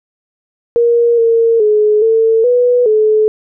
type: tone with pitch steps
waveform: sine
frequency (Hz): 471.2 / 458.7 / 423.6 / 448.8 / 490.8 / 430.7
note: A#4 / A#4 / G#4 / A4 / B4 / A4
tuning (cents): +19 / -28 / +34 / +34 / -11 / -37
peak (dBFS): -7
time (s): 0.76-3.28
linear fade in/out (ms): 0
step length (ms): 420
effects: none